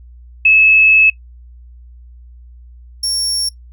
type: tone pair in turn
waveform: sine / 30% pulse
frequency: 2595 / 5499 Hz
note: E7 / F8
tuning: -28 / -28 cents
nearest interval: octave + minor second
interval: 1300 cents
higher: second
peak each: -6 / -12 dBFS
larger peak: first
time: 0.45-1.1 / 3.03-3.49 s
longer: first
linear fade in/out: 5 ms
effects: noise-tail reverb RT60 0.1 s tail -19 dB re dry + added 60 Hz sine -36 dBFS peak until 3.72 s